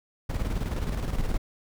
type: noise with tremolo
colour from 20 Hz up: brown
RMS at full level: -26 dBFS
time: 0.29-1.38 s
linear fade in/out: 10 ms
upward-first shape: square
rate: 19 Hz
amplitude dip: 50%
effects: none